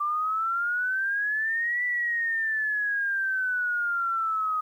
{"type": "exponential two-way sweep", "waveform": "sine", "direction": "up then down", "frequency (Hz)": [1174.7, 1975.5, 1249], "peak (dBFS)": -24, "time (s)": [0, 4.61], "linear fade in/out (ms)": 10, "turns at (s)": 1.84, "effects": ["10-bit"]}